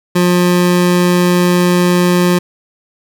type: tone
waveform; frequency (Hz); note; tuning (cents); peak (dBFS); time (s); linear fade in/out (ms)
25% pulse; 177.7; F3; +30; -5; 0.15-2.39; 10
effects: none